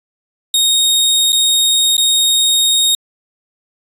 sawtooth tone with dropouts, 3729 Hz, A#7, in tune, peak -7 dBFS, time 0.54-2.95 s, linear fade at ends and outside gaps 2 ms, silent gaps 1.322-1.328 / 1.968-1.979 s, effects resampled to 32000 Hz

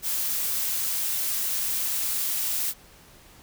blue noise, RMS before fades -27 dBFS, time 0.02-2.74 s, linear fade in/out 50 ms, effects pink hiss -52 dBFS RMS until 3.42 s

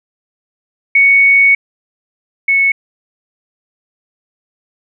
sine tone pair in turn, 2224 / 2206 Hz, C#7 / C#7, +5 / -9 cents, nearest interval unison, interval 14 cents, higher first, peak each -5 / -8 dBFS, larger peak first, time 0.95-1.55 / 2.48-2.72 s, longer first, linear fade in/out 5 ms, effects none

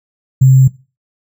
sine tone with sample-and-hold, 132.1 Hz, C3, 17 cents sharp, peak -3 dBFS, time 0.41-0.68 s, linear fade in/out 10 ms, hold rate 7350 Hz, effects noise-tail reverb RT60 0.3 s tail -19 dB re dry

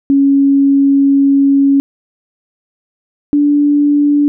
sine tone pair in turn, 277.2 / 290.6 Hz, C#4 / D4, 0 / -18 cents, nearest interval minor second, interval 82 cents, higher second, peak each -6 / -7 dBFS, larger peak first, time 0.1-1.8 / 3.33-4.28 s, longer first, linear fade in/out 0 ms, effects none

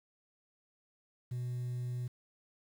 sine tone, 123.47 Hz, B2, in tune, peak -32 dBFS, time 1.31-2.08 s, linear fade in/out 10 ms, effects tanh soft clip ceiling -34 dBFS + 10-bit

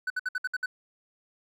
triangle tone bursts, 1503 Hz, F#6, 27 cents sharp, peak -25 dBFS, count 7, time 0.07-0.66 s, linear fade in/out 5 ms, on 32 ms, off 61 ms, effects none

